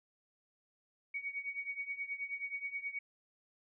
sine tone with tremolo, 2244 Hz, C#7, 21 cents sharp, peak -34 dBFS, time 1.14-2.99 s, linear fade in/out 5 ms, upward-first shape triangle, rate 9.4 Hz, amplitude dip 90%, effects none

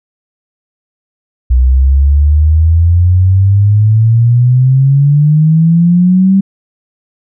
sine exponential sweep, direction up, 61.5 to 196 Hz, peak -4 dBFS, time 1.5-6.41 s, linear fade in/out 10 ms, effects none

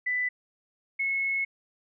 sine tone pair in turn, 1991 / 2186 Hz, B6 / C#7, +14 / -25 cents, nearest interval major second, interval 161 cents, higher second, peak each -25 dBFS, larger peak neither, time 0.06-0.29 / 0.99-1.45 s, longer second, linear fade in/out 10 ms, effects none

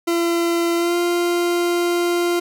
40% pulse tone with pitch glide, 340 to 347.9 Hz, F4 to F4, -46 to -7 cents, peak -16 dBFS, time 0.07-2.4 s, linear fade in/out 10 ms, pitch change +39 cents, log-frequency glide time 0.76-0.96 s, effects none

